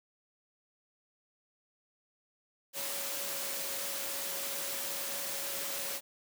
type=tone in noise; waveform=sine; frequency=556 Hz; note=C#5; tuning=5 cents sharp; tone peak=-47 dBFS; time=2.73-6.01 s; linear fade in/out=50 ms; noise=white; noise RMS=-37 dBFS; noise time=2.73-6.01 s; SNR=-13 dB; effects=high-pass 200 Hz 12 dB/octave